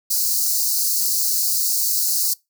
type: high-pass noise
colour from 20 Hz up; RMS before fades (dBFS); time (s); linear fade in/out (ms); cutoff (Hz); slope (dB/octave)
white; -20; 0.1-2.34; 10; 4200; 96
effects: noise-tail reverb RT60 0.2 s tail -23 dB re dry